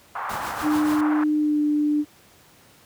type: band-pass noise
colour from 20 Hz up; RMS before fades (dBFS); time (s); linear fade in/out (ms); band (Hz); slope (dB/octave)
white; -30; 0.15-1.24; 5; 750 to 1300; 24
type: noise with tremolo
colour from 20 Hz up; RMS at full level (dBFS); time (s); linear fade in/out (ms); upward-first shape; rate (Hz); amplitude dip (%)
pink; -33; 0.29-1.01; 5; triangle; 6.9; 60
type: tone with pitch glide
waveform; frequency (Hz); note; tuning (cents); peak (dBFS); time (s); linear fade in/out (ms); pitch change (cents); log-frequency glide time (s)
sine; 302.4 to 297.4; D#4 to D4; -49 to +22; -18; 0.62-2.05; 50; -29; 1.36-1.61
effects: pink hiss -53 dBFS RMS until 2.85 s + high-pass 80 Hz 12 dB/octave